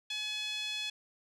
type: tone with band-pass filter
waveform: 5% pulse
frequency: 850 Hz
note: G#5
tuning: 40 cents sharp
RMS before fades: -37 dBFS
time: 0.1-0.9 s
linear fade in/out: 5 ms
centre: 3100 Hz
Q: 4.3
effects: none